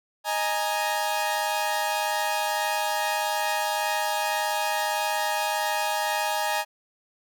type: chord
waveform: sawtooth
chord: D# suspended fourth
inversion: none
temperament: equal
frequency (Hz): 622.3 / 830.6 / 932.3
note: D#5 / G#5 / A#5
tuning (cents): 0 / 0 / 0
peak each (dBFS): -27 / -23 / -26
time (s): 0.24-6.65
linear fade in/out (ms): 50
effects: none